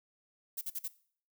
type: noise bursts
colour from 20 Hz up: violet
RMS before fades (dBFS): -37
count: 4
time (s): 0.57-0.881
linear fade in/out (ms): 10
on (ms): 44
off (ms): 45
effects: noise-tail reverb RT60 0.5 s tail -18 dB re dry